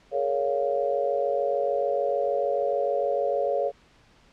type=chord; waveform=sine; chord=Bb minor seventh; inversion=third; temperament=just; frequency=419.5 / 466.2 / 559.4 / 699.2 Hz; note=Ab4 / Bb4 / Db5 / F5; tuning=+17 / 0 / +16 / +2 cents; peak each=-30 / -30 / -25 / -30 dBFS; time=0.11-3.72 s; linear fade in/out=50 ms; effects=pink hiss -58 dBFS RMS until 4.32 s + low-pass 5000 Hz 12 dB/octave